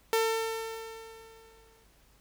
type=tone with exponential decay; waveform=sawtooth; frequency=449.2 Hz; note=A4; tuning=36 cents sharp; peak=-19 dBFS; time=0.13-1.84 s; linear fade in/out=1 ms; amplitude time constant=370 ms; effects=added 50 Hz sine -64 dBFS peak until 2.2 s + pink hiss -64 dBFS RMS until 2.2 s